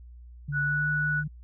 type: tone with pitch glide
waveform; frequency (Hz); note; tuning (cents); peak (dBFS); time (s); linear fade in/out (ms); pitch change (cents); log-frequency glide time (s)
sine; 144.1 to 151; D3 to D3; -33 to +48; -29; 0.48-1.28; 10; +81; 0.61-0.84
type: tone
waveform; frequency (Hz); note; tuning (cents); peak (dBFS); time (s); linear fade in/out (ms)
sine; 1474; F#6; -7; -25; 0.52-1.24; 50
effects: added 60 Hz sine -44 dBFS peak until 1.43 s